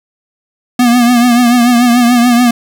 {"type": "tone with vibrato", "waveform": "square", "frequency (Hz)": 241.6, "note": "B3", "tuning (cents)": -38, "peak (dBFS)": -6, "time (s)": [0.79, 2.51], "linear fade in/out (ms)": 5, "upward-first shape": "triangle", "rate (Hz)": 6.9, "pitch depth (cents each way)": 67, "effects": ["7-bit"]}